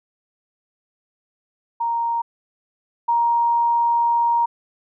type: tone pair in turn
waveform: sine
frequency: 932.3 / 938.8 Hz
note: A#5 / A#5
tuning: 0 / +12 cents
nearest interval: unison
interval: 12 cents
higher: second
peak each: -19 / -15 dBFS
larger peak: second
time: 1.8-2.22 / 3.08-4.46 s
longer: second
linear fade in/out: 10 ms
effects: none